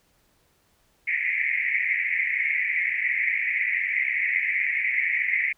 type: band-pass noise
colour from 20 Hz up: white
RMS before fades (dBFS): -25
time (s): 1.07-5.53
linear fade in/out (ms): 10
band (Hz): 1900 to 2300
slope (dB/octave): 96
effects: pink hiss -65 dBFS RMS until 5.57 s